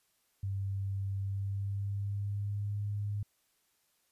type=tone with pitch glide; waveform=sine; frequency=98 to 102.75 Hz; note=G2 to G#2; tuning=0 to -18 cents; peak=-32 dBFS; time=0.43-3.23 s; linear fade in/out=5 ms; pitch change=+82 cents; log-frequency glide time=1.2-2.78 s; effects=white hiss -74 dBFS RMS until 4.11 s + resampled to 32000 Hz